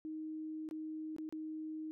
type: tone with dropouts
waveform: sine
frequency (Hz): 312.8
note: D#4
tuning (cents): +9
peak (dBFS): -40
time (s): 0.05-1.91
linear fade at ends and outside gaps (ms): 0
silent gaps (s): 0.689-0.711 / 1.164-1.184 / 1.29-1.325
effects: none